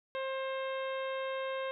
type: harmonic tone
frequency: 531 Hz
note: C5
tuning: 25 cents sharp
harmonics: 1 / 2 / 3 / 4 / 5 / 6 / 7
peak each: -35 / -41 / -45 / -47 / -49 / -51 / -52 dBFS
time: 0.15-1.71 s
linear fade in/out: 0 ms
effects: none